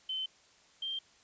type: tone pair in turn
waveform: sine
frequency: 3068 / 3167 Hz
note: G7 / G7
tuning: -38 / +17 cents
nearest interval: minor second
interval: 55 cents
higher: second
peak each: -33 / -34 dBFS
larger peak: first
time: 0.09-0.26 / 0.82-0.99 s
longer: neither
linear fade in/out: 5 ms
effects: white hiss -63 dBFS RMS until 1.23 s + resampled to 16000 Hz